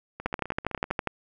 two click trains, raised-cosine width 0.5 ms, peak -11 / -22 dBFS, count 11 / 12, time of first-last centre 0.26-1.073 / 0.2-0.905 s, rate 12.3 / 15.6 Hz, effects none

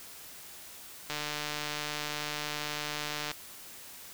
click train, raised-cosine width 0.2 ms, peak -17 dBFS, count 331, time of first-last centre 1.1-3.315 s, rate 149 Hz, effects white hiss -48 dBFS RMS until 4.13 s

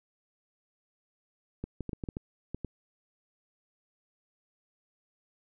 clicks, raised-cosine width 3 ms, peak -22 dBFS, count 9, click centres 1.64 / 1.807 / 1.893 / 1.932 / 2.038 / 2.088 / 2.169 / 2.546 / 2.647 s, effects none

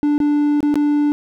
triangle tone with dropouts, 293.7 Hz, D4, in tune, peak -11 dBFS, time 0.03-1.12 s, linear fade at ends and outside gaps 0 ms, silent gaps 0.18-0.202 / 0.605-0.629 / 0.742-0.756 s, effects none

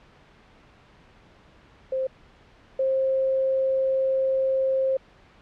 sine tone pair in turn, 525 / 530.5 Hz, C5 / C5, +6 / +24 cents, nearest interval unison, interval 18 cents, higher second, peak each -23 / -20 dBFS, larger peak second, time 1.92-2.07 / 2.79-4.97 s, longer second, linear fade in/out 5 ms, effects pink hiss -54 dBFS RMS until 5.41 s + low-pass 3000 Hz 12 dB/octave

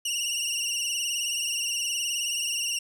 20% pulse tone with vibrato, 2833 Hz, F7, 24 cents sharp, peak -21 dBFS, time 0.05-2.79 s, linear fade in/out 5 ms, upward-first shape triangle, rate 19 Hz, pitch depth 79 cents each way, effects none

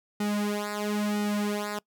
sawtooth tone with flanger, 207.7 Hz, G#3, in tune, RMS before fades -29 dBFS, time 0.2-1.79 s, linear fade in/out 5 ms, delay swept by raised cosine 1.8 to 4.5 ms, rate 1 Hz, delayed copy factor -0.9, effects noise-tail reverb RT60 0.1 s tail -24 dB re dry

